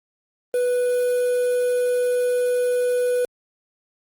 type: tone with quantisation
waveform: triangle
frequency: 493.7 Hz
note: B4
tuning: 1 cent flat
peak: -16 dBFS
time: 0.54-3.25 s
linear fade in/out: 2 ms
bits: 6
effects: Opus 32 kbps